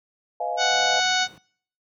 sine chord, F half-diminished seventh, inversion second, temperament just, 502.9 / 628.6 / 698.5 / 838.1 Hz, Cb5 / Eb5 / F5 / Ab5, +31 / +18 / 0 / +16 cents, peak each -33 / -31 / -27 / -30 dBFS, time 0.4-1 s, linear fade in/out 5 ms
harmonic tone, 740 Hz, F#5, in tune, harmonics 1 / 2 / 3 / 4 / 5 / 6 / 7 / 8 / 9, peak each -25 / -25 / -30 / -30 / -27 / -29 / -34 / -33 / -34 dBFS, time 0.57-1.28 s, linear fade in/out 50 ms
brown noise, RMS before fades -43 dBFS, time 0.71-1.38 s, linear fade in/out 2 ms
effects noise-tail reverb RT60 0.6 s tail -25 dB re dry + high-pass 200 Hz 12 dB/octave

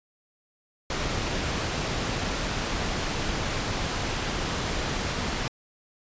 pink low-pass noise, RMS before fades -29 dBFS, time 0.9-5.48 s, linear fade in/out 2 ms, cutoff 6600 Hz, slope 12 dB/octave, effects resampled to 16000 Hz

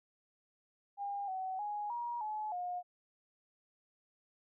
sine tone with pitch steps, 805 / 754 / 831 / 952 / 854 / 716 Hz, G5 / F#5 / G#5 / A#5 / G#5 / F5, +46 / +32 / +1 / +36 / +48 / +43 cents, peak -36 dBFS, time 0.97-2.83 s, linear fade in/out 50 ms, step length 310 ms, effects none

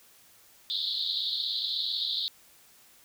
pink band-pass noise, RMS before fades -31 dBFS, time 0.7-2.28 s, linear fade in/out 0 ms, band 3500 to 4400 Hz, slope 96 dB/octave, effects white hiss -58 dBFS RMS until 3.04 s

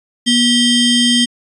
40% pulse ring-modulated tone, 1700 Hz, G#6, 40 cents sharp, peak -6 dBFS, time 0.26-1.26 s, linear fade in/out 20 ms, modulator 1460 Hz, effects resampled to 24000 Hz

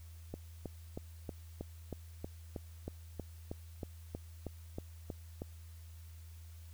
click train, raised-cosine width 2 ms, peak -27 dBFS, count 17, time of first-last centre 0.34-5.419 s, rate 3.15 Hz, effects added 82 Hz sine -49 dBFS peak until 6.73 s + white hiss -64 dBFS RMS until 6.73 s

